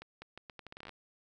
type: accelerating click train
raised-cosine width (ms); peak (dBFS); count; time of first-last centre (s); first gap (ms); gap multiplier
0.3; -30; 14; 0.02-0.893; 200; 0.78
effects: none